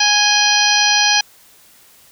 harmonic tone with a mistuned harmonic, 830.6 Hz, G#5, in tune, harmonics 1 / 2 / 3 / 4 / 5 / 6 / 7, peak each -19 / -19 / -19 / -19 / -19 / -19 / -19 dBFS, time 0-1.21 s, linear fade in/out 5 ms, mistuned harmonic 4, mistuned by -80 cents, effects white hiss -48 dBFS RMS until 2.11 s

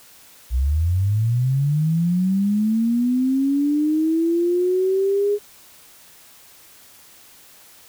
sine linear sweep, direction up, 58.27 to 415.3 Hz, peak -16 dBFS, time 0.5-5.39 s, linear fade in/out 50 ms, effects white hiss -48 dBFS RMS until 7.88 s

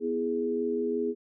sine chord, E major, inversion second, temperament equal, 246.9 / 329.6 / 415.3 Hz, B3 / E4 / G#4, 0 / 0 / 0 cents, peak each -32 / -34 / -28 dBFS, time 0-1.15 s, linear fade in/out 50 ms, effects none

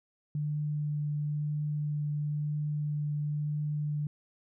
sine tone with vibrato, 148.7 Hz, D3, 22 cents sharp, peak -29 dBFS, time 0.35-4.07 s, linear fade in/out 2 ms, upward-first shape triangle, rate 0.99 Hz, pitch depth 10 cents each way, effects none

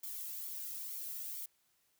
violet noise with flanger, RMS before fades -43 dBFS, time 0.03-1.46 s, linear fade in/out 5 ms, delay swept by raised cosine 0.88 to 1.59 ms, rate 2.2 Hz, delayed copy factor +0.5, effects white hiss -75 dBFS RMS until 1.99 s

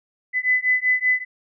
sine beating tone pair, 2005 / 2010.2 Hz, B6 / B6, +26 / +30 cents, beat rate 5.2 Hz, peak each -20 dBFS, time 0.33-1.25 s, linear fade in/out 50 ms, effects none

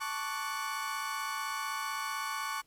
35% pulse chord, D major seventh, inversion second, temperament equal with one note detuned, 880 / 1108.7 / 1164.5 / 1480 Hz, A5 / C#6 / D6 / F#6, 0 / 0 / -15 / 0 cents, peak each -39 / -35 / -39 / -39 dBFS, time 0-2.62 s, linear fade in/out 20 ms, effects pink hiss -69 dBFS RMS until 2.66 s + MP3 64 kbps

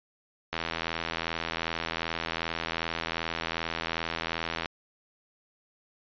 click train, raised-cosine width 0.3 ms, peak -14 dBFS, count 342, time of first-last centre 0.53-4.658 s, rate 82.6 Hz, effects resampled to 11025 Hz

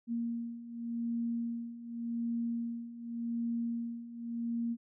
sine beating tone pair, 233.1 / 233.97 Hz, A#3 / A#3, 0 / +7 cents, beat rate 0.87 Hz, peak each -39 / -35 dBFS, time 0.07-4.77 s, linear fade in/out 50 ms, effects none

